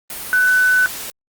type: tone in noise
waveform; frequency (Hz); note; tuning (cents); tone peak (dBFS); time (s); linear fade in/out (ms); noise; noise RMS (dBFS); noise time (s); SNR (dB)
sine; 1500; F#6; +23; -11; 0.33-0.86; 0; white; -29; 0.1-1.1; +15
effects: Opus 32 kbps